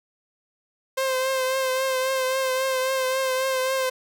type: tone with vibrato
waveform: sawtooth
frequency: 523.3 Hz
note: C5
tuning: in tune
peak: -18 dBFS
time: 0.97-3.9 s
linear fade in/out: 10 ms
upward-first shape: triangle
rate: 3.7 Hz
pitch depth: 36 cents each way
effects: none